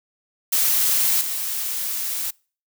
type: noise with level steps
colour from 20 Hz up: blue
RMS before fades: -19 / -26 dBFS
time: 0.52-2.31 s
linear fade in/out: 10 ms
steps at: 1.21 s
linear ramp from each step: 2 ms
effects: noise-tail reverb RT60 0.4 s tail -26 dB re dry